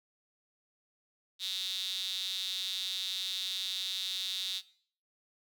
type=tone with high-pass filter; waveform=sawtooth; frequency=188.4 Hz; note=F#3; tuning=32 cents sharp; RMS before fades=-36 dBFS; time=1.39-4.62 s; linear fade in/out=50 ms; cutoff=3700 Hz; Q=9.5; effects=noise-tail reverb RT60 0.5 s tail -17 dB re dry